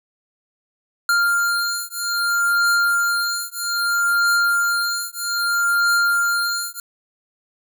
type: beating tone pair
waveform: square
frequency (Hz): 1398 / 1398.62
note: F6 / F6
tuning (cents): +1 / +2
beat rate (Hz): 0.62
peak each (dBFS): -21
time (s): 1.09-6.8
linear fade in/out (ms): 2
effects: none